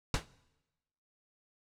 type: noise with exponential decay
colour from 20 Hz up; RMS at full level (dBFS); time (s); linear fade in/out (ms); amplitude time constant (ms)
pink; -26; 0.14-0.26; 2; 26
effects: noise-tail reverb RT60 1.0 s tail -21 dB re dry + low-pass 7000 Hz 12 dB/octave